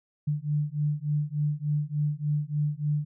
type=beating tone pair; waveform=sine; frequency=146.83 / 150.23 Hz; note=D3 / D3; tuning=0 / +40 cents; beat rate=3.4 Hz; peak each=-28 dBFS; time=0.27-3.05 s; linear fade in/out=10 ms; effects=none